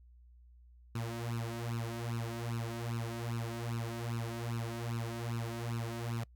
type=tone with flanger; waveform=sawtooth; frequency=116.54 Hz; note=A#2; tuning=in tune; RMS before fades=-38 dBFS; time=0.95-6.24 s; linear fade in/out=5 ms; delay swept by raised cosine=0.73 to 3.23 ms; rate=2.5 Hz; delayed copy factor=+0.95; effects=noise-tail reverb RT60 0.1 s tail -26 dB re dry + added 60 Hz sine -56 dBFS peak until 6.35 s